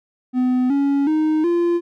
triangle tone with pitch steps, 252.4 / 280.1 / 310.7 / 344.8 Hz, B3 / C#4 / D#4 / F4, +38 / +18 / -2 / -22 cents, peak -13 dBFS, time 0.33-1.81 s, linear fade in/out 50 ms, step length 370 ms, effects none

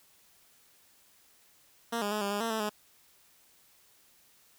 10% pulse tone with pitch steps, 232.5 / 204.7 / 211.6 / 200.7 / 204.6 / 228.5 / 220.7 / 210.2 Hz, A#3 / G#3 / G#3 / G3 / G#3 / A#3 / A3 / G#3, -4 / -25 / +33 / +41 / -26 / -34 / +5 / +21 cents, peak -22 dBFS, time 1.92-2.696 s, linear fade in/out 10 ms, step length 97 ms, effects white hiss -63 dBFS RMS until 4.58 s

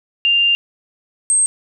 sine tone pair in turn, 2794 / 8373 Hz, F7 / C9, 0 / 0 cents, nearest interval octave + perfect fifth, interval 1900 cents, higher second, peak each -11 dBFS, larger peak neither, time 0.25-0.55 / 1.3-1.46 s, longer first, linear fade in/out 0 ms, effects none

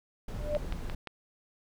sine tone with exponential growth, 596 Hz, D5, 25 cents sharp, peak -24 dBFS, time 0.28-0.57 s, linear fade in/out 2 ms, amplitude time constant 62 ms
brown noise, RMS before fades -36 dBFS, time 0.28-0.95 s, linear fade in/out 5 ms
click train, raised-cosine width 0.3 ms, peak -23 dBFS, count 4, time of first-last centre 0.55-1.073 s, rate 5.74 Hz
effects none

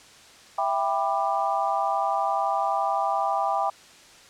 sine chord, E minor seventh, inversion none, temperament just, 659.3 / 791.1 / 988.9 / 1186.7 Hz, E5 / G5 / B5 / D6, 0 / +16 / +2 / +18 cents, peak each -29 / -25 / -29 / -29 dBFS, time 0.58-3.7 s, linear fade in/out 5 ms, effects white hiss -50 dBFS RMS until 4.29 s + low-pass 7000 Hz 12 dB/octave

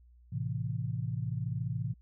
sine chord, A minor, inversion none, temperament equal, 110 / 130.81 / 164.81 Hz, A2 / C3 / E3, 0 / 0 / 0 cents, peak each -35 / -35 / -38 dBFS, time 0.32-1.94 s, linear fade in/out 10 ms, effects added 60 Hz sine -56 dBFS peak until 2.01 s

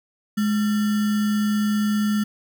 sine tone with sample-and-hold, 210 Hz, G#3, 19 cents sharp, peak -18 dBFS, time 0.37-2.24 s, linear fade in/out 10 ms, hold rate 1575 Hz, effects none

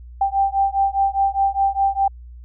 sine beating tone pair, 784 / 788.9 Hz, G5 / G5, 0 / +11 cents, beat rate 4.9 Hz, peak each -19 dBFS, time 0.21-2.08 s, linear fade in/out 5 ms, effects added 60 Hz sine -36 dBFS peak until 2.44 s

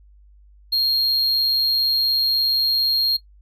triangle tone, 4239 Hz, C8, 22 cents sharp, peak -15 dBFS, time 0.72-3.17 s, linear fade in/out 10 ms, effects noise-tail reverb RT60 0.1 s tail -19 dB re dry + added 50 Hz sine -47 dBFS peak until 3.41 s

